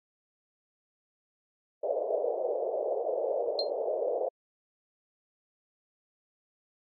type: band-pass noise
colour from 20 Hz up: pink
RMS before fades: -31 dBFS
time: 1.83-4.29 s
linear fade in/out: 5 ms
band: 450 to 650 Hz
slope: 48 dB/octave
type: tone with exponential decay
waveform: sine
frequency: 4186 Hz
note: C8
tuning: in tune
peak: -24 dBFS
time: 3.59-3.7 s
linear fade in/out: 1 ms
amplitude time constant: 22 ms
effects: AAC 48 kbps